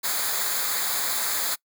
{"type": "noise with comb filter", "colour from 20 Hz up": "white", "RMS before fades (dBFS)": -26, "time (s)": [0.03, 1.56], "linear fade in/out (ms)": 20, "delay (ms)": 0.35, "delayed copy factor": -0.75, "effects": ["noise-tail reverb RT60 0.1 s tail -24 dB re dry"]}